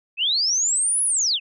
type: linear two-way sweep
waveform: sine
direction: up then down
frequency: 2484 to 10548 to 2484 Hz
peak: -18 dBFS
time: 0.17-1.4 s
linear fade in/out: 50 ms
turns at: 1.04 s
effects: none